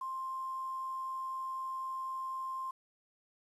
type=tone with quantisation; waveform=sine; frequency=1052 Hz; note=C6; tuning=9 cents sharp; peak=-36 dBFS; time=0.01-2.71 s; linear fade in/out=5 ms; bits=10; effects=resampled to 32000 Hz